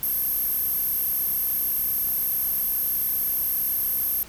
15% pulse tone with high-pass filter, 554.4 Hz, C#5, in tune, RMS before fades -25 dBFS, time 0.03-4.23 s, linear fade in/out 0 ms, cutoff 12000 Hz, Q 7.7, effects pink hiss -45 dBFS RMS until 4.28 s

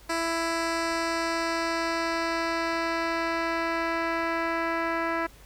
10% pulse tone with low-pass filter sweep, 331.4 Hz, E4, 9 cents sharp, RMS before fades -28 dBFS, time 0.09-5.27 s, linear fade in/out 10 ms, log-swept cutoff 8600 to 2100 Hz, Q 1, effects added 50 Hz sine -51 dBFS peak until 5.45 s + pink hiss -54 dBFS RMS until 5.45 s

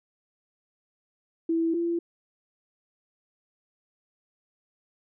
sine tone pair in turn, 329.6 / 339.8 Hz, E4 / F4, 0 / -47 cents, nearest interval minor second, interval 53 cents, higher second, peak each -22 / -24 dBFS, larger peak first, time 1.49-1.74 / 1.74-1.99 s, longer neither, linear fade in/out 5 ms, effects none

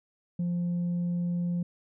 sine tone with tanh clipping, 174.61 Hz, F3, in tune, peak -27 dBFS, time 0.39-1.63 s, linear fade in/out 5 ms, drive 1 dB, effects none

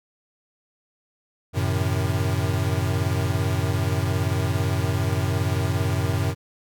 square chord, F# diminished seventh, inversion none, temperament equal, 92.5 / 110 / 130.81 / 155.56 Hz, F#2 / A2 / C3 / Eb3, 0 / 0 / 0 / 0 cents, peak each -25 / -27 / -29 / -31 dBFS, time 1.53-6.35 s, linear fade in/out 50 ms, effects none

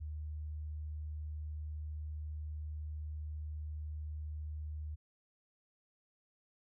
sine tone, 76.2 Hz, D#2, 36 cents flat, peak -39 dBFS, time 0-4.96 s, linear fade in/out 20 ms, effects none

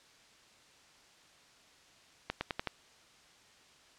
accelerating click train, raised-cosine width 0.3 ms, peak -17 dBFS, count 5, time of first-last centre 2.3-2.673 s, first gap 110 ms, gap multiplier 0.89, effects white hiss -61 dBFS RMS until 3.98 s + low-pass 6000 Hz 12 dB/octave

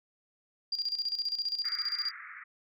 sine tone with tremolo, 4779 Hz, D8, 29 cents sharp, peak -28 dBFS, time 0.72-2.11 s, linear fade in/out 5 ms, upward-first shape square, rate 15 Hz, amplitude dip 70%
white band-pass noise, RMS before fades -46 dBFS, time 1.64-2.44 s, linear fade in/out 10 ms, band 1200 to 2200 Hz, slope 96 dB/octave
effects none

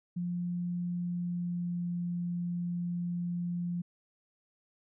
sine tone with pitch glide, 175.7 to 174.49 Hz, F3 to F3, +11 to -1 cents, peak -31 dBFS, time 0.16-3.82 s, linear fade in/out 10 ms, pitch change -12 cents, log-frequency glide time 0.92-1.88 s, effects none

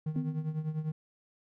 triangle tone with tremolo, 155.56 Hz, D#3, in tune, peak -26 dBFS, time 0.06-0.92 s, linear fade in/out 5 ms, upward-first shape triangle, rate 10 Hz, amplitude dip 80%
sine tone with exponential decay, 252.2 Hz, B3, 36 cents sharp, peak -30 dBFS, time 0.16-0.76 s, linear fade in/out 1 ms, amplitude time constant 130 ms
effects none

